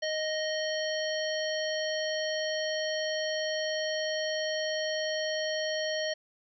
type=harmonic tone; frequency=622.3 Hz; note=D#5; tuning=in tune; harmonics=1 / 3 / 5 / 7 / 9; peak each=-31 / -36 / -38 / -39 / -41 dBFS; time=0.02-6.14 s; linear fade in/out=10 ms; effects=none